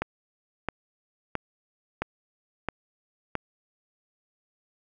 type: click train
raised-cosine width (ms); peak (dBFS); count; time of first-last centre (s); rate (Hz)
0.5; -12; 6; 0.02-3.353; 1.5
effects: none